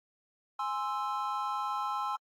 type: chord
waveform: triangle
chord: Ab augmented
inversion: none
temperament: equal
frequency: 830.6 / 1046.5 / 1318.5 Hz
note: Ab5 / C6 / E6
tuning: 0 / 0 / 0 cents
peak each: -34 / -33 / -34 dBFS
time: 0.59-2.16 s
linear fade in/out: 5 ms
effects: AAC 48 kbps